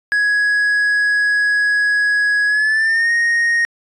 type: tone with pitch glide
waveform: triangle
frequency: 1670 to 1863.7 Hz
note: G#6 to A#6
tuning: +9 to -1 cents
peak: -11 dBFS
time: 0.12-3.65 s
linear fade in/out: 0 ms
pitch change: +190 cents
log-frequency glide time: 2.47-3.11 s
effects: resampled to 24000 Hz